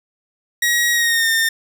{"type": "tone with pitch glide", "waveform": "sawtooth", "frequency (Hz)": [1900, 1814.2], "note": ["A#6", "A#6"], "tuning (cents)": [33, -47], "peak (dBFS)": -11, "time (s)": [0.62, 1.49], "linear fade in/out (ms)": 5, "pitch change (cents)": -80, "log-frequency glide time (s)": [0.92, 1.3], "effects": []}